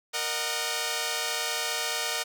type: chord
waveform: 5% pulse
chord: D# minor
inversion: second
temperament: equal with one note detuned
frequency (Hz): 466.2 / 610.9 / 740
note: A#4 / D#5 / F#5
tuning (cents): 0 / -32 / 0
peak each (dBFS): -21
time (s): 0.13-2.24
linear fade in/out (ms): 20
effects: none